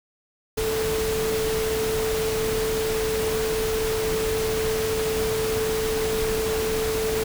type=tone in noise; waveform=sine; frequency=440 Hz; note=A4; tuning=in tune; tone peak=-23 dBFS; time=0.57-7.24 s; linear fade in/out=10 ms; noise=pink; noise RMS=-29 dBFS; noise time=0.57-7.24 s; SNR=+3 dB; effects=none